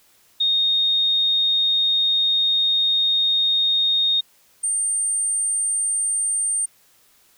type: tone pair in turn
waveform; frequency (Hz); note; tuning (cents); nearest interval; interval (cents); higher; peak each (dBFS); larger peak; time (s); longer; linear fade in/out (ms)
sine; 3700 / 8800; A#7 / C#9; -14 / -14; octave + minor third; 1500; second; -16 / -19; first; 0.4-4.21 / 4.63-6.66; first; 10
effects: white hiss -57 dBFS RMS until 7.37 s